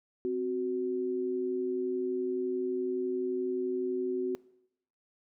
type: tone pair together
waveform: sine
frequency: 259.1 / 370.8 Hz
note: C4 / F#4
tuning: -17 / +4 cents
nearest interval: tritone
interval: 621 cents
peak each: -36 / -29 dBFS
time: 0.25-4.35 s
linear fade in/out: 0 ms
effects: noise-tail reverb RT60 0.8 s tail -22 dB re dry